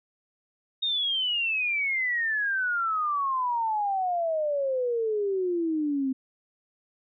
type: exponential sweep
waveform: sine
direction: down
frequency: 3729 to 259.3 Hz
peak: -24 dBFS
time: 0.82-6.13 s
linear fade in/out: 10 ms
effects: none